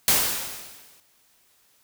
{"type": "noise with exponential decay", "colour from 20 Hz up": "white", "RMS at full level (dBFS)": -17, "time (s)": [0.08, 1], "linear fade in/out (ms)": 1, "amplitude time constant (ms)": 200, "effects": ["white hiss -62 dBFS RMS until 1.83 s"]}